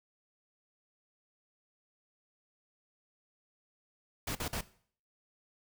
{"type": "noise bursts", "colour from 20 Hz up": "pink", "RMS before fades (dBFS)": -36, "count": 3, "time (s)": [4.27, 4.61], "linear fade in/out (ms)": 5, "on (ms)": 82, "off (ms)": 47, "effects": ["noise-tail reverb RT60 0.5 s tail -17 dB re dry"]}